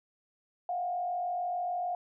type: tone with frequency modulation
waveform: sine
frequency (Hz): 714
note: F5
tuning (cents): +38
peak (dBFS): -30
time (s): 0.69-1.95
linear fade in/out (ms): 2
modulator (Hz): 46.8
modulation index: 0.54
effects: none